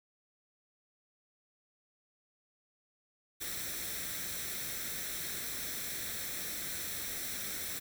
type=noise with comb filter; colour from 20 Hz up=white; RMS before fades=-39 dBFS; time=3.4-7.8 s; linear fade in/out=20 ms; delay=0.52 ms; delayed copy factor=+0.6; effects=none